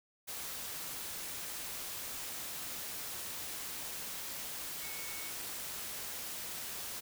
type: tone in noise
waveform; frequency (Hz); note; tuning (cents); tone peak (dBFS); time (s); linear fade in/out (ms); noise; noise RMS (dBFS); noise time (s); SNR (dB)
sine; 2217; C#7; 0; -49; 4.81-5.31; 20; white; -42; 0.27-7.01; -10
effects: none